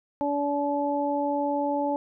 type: harmonic tone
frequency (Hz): 287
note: D4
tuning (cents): -40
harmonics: 1 / 2 / 3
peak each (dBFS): -28 / -28 / -28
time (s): 0.21-1.96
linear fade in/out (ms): 0
effects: none